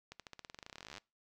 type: accelerating click train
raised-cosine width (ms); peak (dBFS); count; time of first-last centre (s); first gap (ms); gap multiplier
0.2; -30; 28; 0.12-0.981; 77; 0.92
effects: noise-tail reverb RT60 0.3 s tail -24 dB re dry